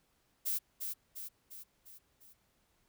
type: noise with echo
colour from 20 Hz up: violet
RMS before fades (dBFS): -34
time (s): 0.45-0.59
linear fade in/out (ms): 20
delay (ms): 350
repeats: 5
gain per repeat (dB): -5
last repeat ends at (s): 2.34
effects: pink hiss -74 dBFS RMS until 2.88 s